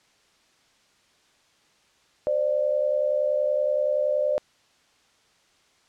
sine tone pair together, 523.3 / 593.9 Hz, C5 / D5, 0 / +19 cents, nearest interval major second, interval 219 cents, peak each -26 / -22 dBFS, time 2.27-4.38 s, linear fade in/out 0 ms, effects white hiss -62 dBFS RMS until 5.88 s + low-pass 6000 Hz 12 dB/octave

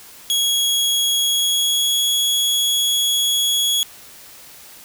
sawtooth tone with pitch glide, 3322 to 3345 Hz, G#7 to G#7, 0 to +12 cents, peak -13 dBFS, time 0.3-3.83 s, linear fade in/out 0 ms, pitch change +12 cents, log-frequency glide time 1.19-2.04 s, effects white hiss -42 dBFS RMS until 4.84 s

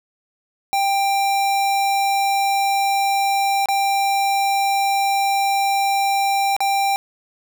square tone with dropouts, 790 Hz, G5, 13 cents sharp, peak -17 dBFS, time 0.73-6.96 s, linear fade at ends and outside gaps 0 ms, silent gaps 3.658-3.686 / 6.565-6.605 s, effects 9-bit

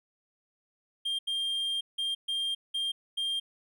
triangle tone bursts at uneven times, 3198 Hz, G7, 34 cents sharp, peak -27 dBFS, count 6, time 1.05-1.19 / 1.27-1.81 / 1.98-2.15 / 2.28-2.55 / 2.74-2.92 / 3.17-3.4 s, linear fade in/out 10 ms, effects none

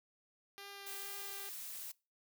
5% pulse tone with vibrato, 398 Hz, G4, 26 cents sharp, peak -37 dBFS, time 0.58-1.49 s, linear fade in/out 0 ms, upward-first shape triangle, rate 2.2 Hz, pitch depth 12 cents each way
blue noise, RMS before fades -46 dBFS, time 0.86-1.92 s, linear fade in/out 10 ms
effects noise-tail reverb RT60 0.3 s tail -23 dB re dry

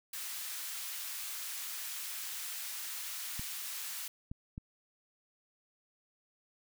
white high-pass noise, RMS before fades -41 dBFS, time 0.13-4.08 s, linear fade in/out 5 ms, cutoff 1300 Hz, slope 12 dB/octave
clicks, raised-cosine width 5 ms, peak -29 dBFS, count 3, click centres 3.395 / 4.315 / 4.579 s
effects none

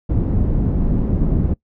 pink low-pass noise, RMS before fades -17 dBFS, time 0.09-1.54 s, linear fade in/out 10 ms, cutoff 240 Hz, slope 12 dB/octave, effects noise-tail reverb RT60 0.1 s tail -22 dB re dry

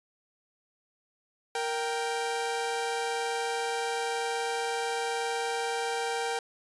sawtooth tone pair together, 466.2 / 784 Hz, A#4 / G5, 0 / 0 cents, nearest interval major sixth, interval 900 cents, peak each -28 dBFS, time 1.55-6.39 s, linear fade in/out 2 ms, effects resampled to 24000 Hz

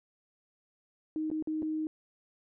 sine tone with dropouts, 312 Hz, D#4, 5 cents sharp, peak -30 dBFS, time 1.16-1.87 s, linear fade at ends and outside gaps 1 ms, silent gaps 1.302-1.314 / 1.425-1.473 / 1.622-1.628 s, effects none

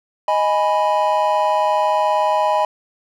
triangle chord, G# minor, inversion second, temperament equal, 622.3 / 830.6 / 987.8 Hz, D#5 / G#5 / B5, 0 / 0 / 0 cents, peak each -17 dBFS, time 0.28-2.65 s, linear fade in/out 2 ms, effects none

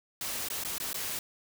white noise with dropouts, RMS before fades -35 dBFS, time 0.21-1.19 s, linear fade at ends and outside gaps 2 ms, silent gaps 0.486-0.501 / 0.637-0.648 / 0.782-0.8 / 0.931-0.943 s, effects none

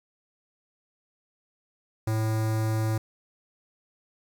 square tone with notch filter, 110 Hz, A2, in tune, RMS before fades -26 dBFS, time 2.07-2.98 s, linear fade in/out 5 ms, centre 3000 Hz, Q 1.1, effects 9-bit

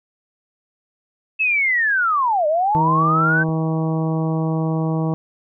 sine linear two-way sweep, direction down then up, 2637 to 587.3 to 1559 Hz, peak -15 dBFS, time 1.39-3.44 s, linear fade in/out 20 ms, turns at 2.47 s
harmonic tone, 160.1 Hz, D#3, 50 cents sharp, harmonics 1 / 2 / 3 / 4 / 5 / 6 / 7, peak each -19 / -25 / -29 / -31 / -33 / -35 / -36 dBFS, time 2.75-5.14 s, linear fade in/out 0 ms
click, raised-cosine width 2 ms, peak -24 dBFS, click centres 3.49 s
effects none

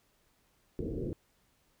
white low-pass noise, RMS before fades -36 dBFS, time 0.79-1.13 s, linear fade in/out 0 ms, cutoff 460 Hz, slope 48 dB/octave, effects pink hiss -71 dBFS RMS until 1.8 s

